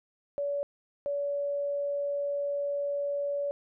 sine tone pair in turn, 570 / 570 Hz, C#5 / C#5, +48 / +48 cents, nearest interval unison, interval 0 cents, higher neither, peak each -28 dBFS, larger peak neither, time 0.38-0.63 / 1.06-3.51 s, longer second, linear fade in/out 0 ms, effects none

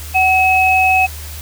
sine tone pair together, 751.1 / 2569 Hz, F#5 / E7, +26 / -45 cents, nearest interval octave + major sixth, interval 2129 cents, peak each -12 dBFS, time 0.14-1.07 s, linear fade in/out 20 ms, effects added 76 Hz sine -28 dBFS peak until 1.41 s + white hiss -33 dBFS RMS until 1.41 s

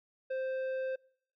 sine tone with tanh clipping, 523.3 Hz, C5, in tune, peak -34 dBFS, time 0.3-0.96 s, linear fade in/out 10 ms, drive 9 dB, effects noise-tail reverb RT60 0.6 s tail -26 dB re dry

